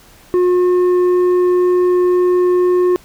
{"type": "tone with tanh clipping", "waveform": "sine", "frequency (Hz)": 359.8, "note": "F#4", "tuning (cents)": -48, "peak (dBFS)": -11, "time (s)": [0.34, 2.96], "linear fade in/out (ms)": 0, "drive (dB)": 6, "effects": ["pink hiss -45 dBFS RMS until 3.04 s"]}